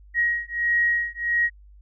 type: beating tone pair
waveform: sine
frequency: 1891 / 1892.5 Hz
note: A#6 / A#6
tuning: +24 / +26 cents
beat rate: 1.5 Hz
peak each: -23 dBFS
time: 0.14-1.5 s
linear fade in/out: 50 ms
effects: added 50 Hz sine -46 dBFS peak until 1.81 s